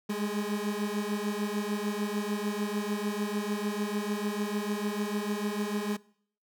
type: beating tone pair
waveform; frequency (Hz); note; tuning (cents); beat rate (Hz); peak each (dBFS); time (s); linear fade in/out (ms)
30% pulse; 204.5 / 211.2; G#3 / G#3; -26 / +29; 6.7; -30; 0.09-5.97; 10
effects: noise-tail reverb RT60 0.6 s tail -22 dB re dry